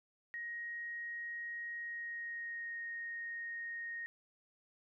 sine tone with pitch glide, 1881 to 1861.5 Hz, A#6 to A#6, +15 to -3 cents, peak -40 dBFS, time 0.34-4.06 s, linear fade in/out 0 ms, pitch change -18 cents, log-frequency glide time 1.75-2.78 s, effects none

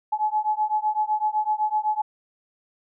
sine beating tone pair, 850 / 857.9 Hz, G#5 / A5, +40 / -44 cents, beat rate 7.9 Hz, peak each -24 dBFS, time 0.12-2.02 s, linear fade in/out 10 ms, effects none

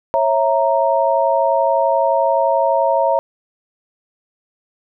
sine chord, A# diminished, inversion first, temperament equal with one note detuned, 547.7 / 659.3 / 932.3 Hz, C#5 / E5 / A#5, -21 / 0 / 0 cents, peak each -17 dBFS, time 0.14-3.19 s, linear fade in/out 0 ms, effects none

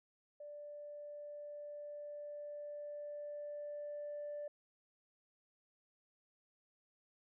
sine tone with level ramp, 587.3 Hz, D5, in tune, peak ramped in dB -47 to -40 dBFS, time 0.4-4.48 s, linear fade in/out 5 ms, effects tanh soft clip ceiling -38 dBFS

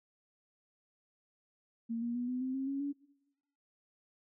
sine tone with pitch steps, 230 / 237 / 244.2 / 251.7 / 259.4 / 267.3 / 275.4 / 283.8 Hz, A#3 / A#3 / B3 / B3 / C4 / C4 / C#4 / C#4, -23 / +29 / -19 / +33 / -15 / +37 / -11 / +41 cents, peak -33 dBFS, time 1.89-2.93 s, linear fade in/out 20 ms, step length 130 ms, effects noise-tail reverb RT60 1.0 s tail -23 dB re dry

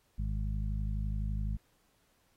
harmonic tone, 51.91 Hz, G#1, in tune, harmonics 1 / 2 / 3 / 4, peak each -32 / -38 / -42 / -44 dBFS, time 0.18-1.57 s, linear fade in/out 10 ms, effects pink hiss -72 dBFS RMS until 2.36 s + AAC 48 kbps

